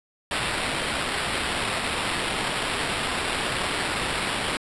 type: noise with sample-and-hold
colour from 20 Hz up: violet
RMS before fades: -27 dBFS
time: 0.31-4.57 s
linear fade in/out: 2 ms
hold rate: 6300 Hz
effects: resampled to 24000 Hz